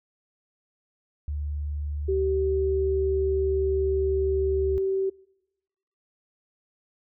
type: tone with pitch glide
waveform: sine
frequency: 73.42 to 73 Hz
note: D2 to D2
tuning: 0 to -10 cents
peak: -27 dBFS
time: 1.28-4.78 s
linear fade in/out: 0 ms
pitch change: -10 cents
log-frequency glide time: 3.23-3.65 s
type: tone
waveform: sine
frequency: 385.3 Hz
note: G4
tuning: 30 cents flat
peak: -22 dBFS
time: 2.08-5.1 s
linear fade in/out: 10 ms
effects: noise-tail reverb RT60 1.0 s tail -25 dB re dry